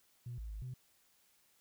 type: tone with pitch steps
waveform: sine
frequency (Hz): 121.1 / 55.1 / 52.3 / 127.1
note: B2 / A1 / G#1 / C3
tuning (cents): -34 / +3 / +13 / -50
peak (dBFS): -40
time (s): 0.26-0.74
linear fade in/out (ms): 5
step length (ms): 120
effects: tanh soft clip ceiling -37 dBFS + white hiss -71 dBFS RMS until 1.6 s